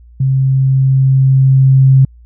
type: tone with level ramp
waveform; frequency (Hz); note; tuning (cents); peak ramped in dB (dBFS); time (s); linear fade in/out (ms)
sine; 133.4; C3; +34; -9 to -3; 0.2-2.05; 5
effects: added 59 Hz sine -37 dBFS peak until 2.25 s